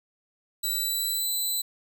10% pulse tone with pitch glide, 3951 to 4004 Hz, B7 to B7, 0 to +23 cents, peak -19 dBFS, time 0.63-1.62 s, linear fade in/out 10 ms, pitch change +23 cents, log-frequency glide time 0.74-1.28 s, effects none

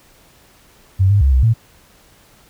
sine tone with pitch steps, 95.2 / 101.1 / 68.2 / 64.3 / 113.2 Hz, F#2 / G#2 / C#2 / C2 / A2, +50 / -46 / -28 / -30 / +50 cents, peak -9 dBFS, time 0.99-1.54 s, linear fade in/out 20 ms, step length 110 ms, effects pink hiss -50 dBFS RMS until 2.49 s

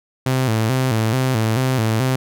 sawtooth tone with vibrato, 120 Hz, B2, 49 cents flat, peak -12 dBFS, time 0.26-2.16 s, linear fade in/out 5 ms, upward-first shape square, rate 2.3 Hz, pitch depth 140 cents each way, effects none

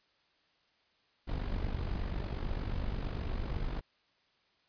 brown noise with amplitude modulation, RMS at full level -32 dBFS, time 1.27-3.81 s, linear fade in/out 20 ms, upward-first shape sine, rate 48.5 Hz, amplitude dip 65%, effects white hiss -71 dBFS RMS until 4.68 s + resampled to 11025 Hz

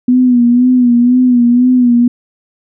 sine tone with vibrato, 245.9 Hz, B3, 7 cents flat, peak -5 dBFS, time 0.08-2.08 s, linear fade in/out 5 ms, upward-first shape sine, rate 2 Hz, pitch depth 55 cents each way, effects none

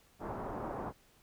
white low-pass noise, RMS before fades -40 dBFS, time 0.19-0.93 s, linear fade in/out 50 ms, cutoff 1000 Hz, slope 24 dB/octave, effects pink hiss -66 dBFS RMS until 1.22 s

